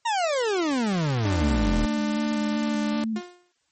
40% pulse exponential sweep, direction down, 959 to 34.65 Hz, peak -21 dBFS, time 0.05-1.86 s, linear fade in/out 10 ms
sawtooth tone with pitch glide, 297.2 to 295.3 Hz, D4 to D4, +21 to +10 cents, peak -23 dBFS, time 1.25-3.04 s, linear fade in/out 2 ms, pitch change -11 cents, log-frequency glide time 2.52-2.7 s
sine tone with vibrato, 218.8 Hz, A3, 9 cents flat, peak -24 dBFS, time 1.4-3.21 s, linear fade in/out 50 ms, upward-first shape square, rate 2.6 Hz, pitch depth 29 cents each way
sawtooth tone with exponential decay, 355.4 Hz, F4, 30 cents sharp, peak -26 dBFS, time 3.16-3.52 s, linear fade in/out 2 ms, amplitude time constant 77 ms
effects white hiss -71 dBFS RMS until 3.71 s + MP3 32 kbps

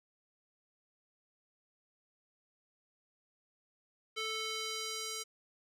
square tone with band-pass filter sweep, 440 Hz, A4, in tune, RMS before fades -39 dBFS, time 4.16-5.24 s, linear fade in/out 20 ms, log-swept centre 3100 to 6400 Hz, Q 1.2, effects none

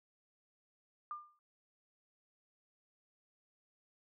sine tone with exponential decay, 1200 Hz, D6, 37 cents sharp, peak -37 dBFS, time 1.11-1.39 s, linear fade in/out 1 ms, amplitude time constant 60 ms, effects none

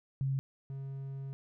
sine / triangle tone pair in turn, 135.2 / 136.14 Hz, C#3 / C#3, -43 / -31 cents, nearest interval unison, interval 12 cents, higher second, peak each -29 / -36 dBFS, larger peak first, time 0.21-0.39 / 0.7-1.33 s, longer second, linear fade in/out 0 ms, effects none

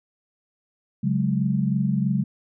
sine chord, C# suspended fourth, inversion none, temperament just, 138.59 / 184.79 / 207.9 Hz, C#3 / F#3 / G#3, 0 / -2 / +2 cents, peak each -24 dBFS, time 1.03-2.24 s, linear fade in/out 10 ms, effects none

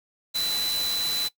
sine tone in noise, 4001 Hz, B7, 22 cents sharp, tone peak -25 dBFS, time 0.34-1.29 s, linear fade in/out 20 ms, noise white, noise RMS -32 dBFS, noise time 0.34-1.29 s, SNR +4 dB, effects noise-tail reverb RT60 0.1 s tail -20 dB re dry

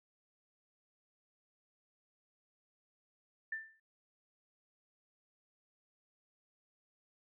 sine tone with exponential decay, 1778 Hz, A6, 18 cents sharp, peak -34 dBFS, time 3.52-3.8 s, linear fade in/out 5 ms, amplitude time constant 60 ms, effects none

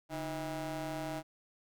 25% pulse ring-modulated tone, 164.3 Hz, E3, 5 cents flat, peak -30 dBFS, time 0.09-1.23 s, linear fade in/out 50 ms, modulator 473 Hz, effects none

